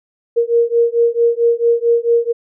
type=beating tone pair; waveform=sine; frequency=466.2 / 470.7 Hz; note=A#4 / A#4; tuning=0 / +17 cents; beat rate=4.5 Hz; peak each=-14 dBFS; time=0.36-2.33 s; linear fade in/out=20 ms; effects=none